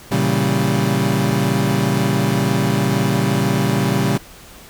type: chord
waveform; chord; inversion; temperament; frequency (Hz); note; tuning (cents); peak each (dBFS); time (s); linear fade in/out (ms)
30% pulse; A# diminished seventh; none; equal; 116.54 / 138.59 / 164.81 / 196; A#2 / C#3 / E3 / G3; 0 / 0 / 0 / 0; -19 / -17 / -22 / -17; 0.11-4.18; 10
effects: pink hiss -41 dBFS RMS until 4.69 s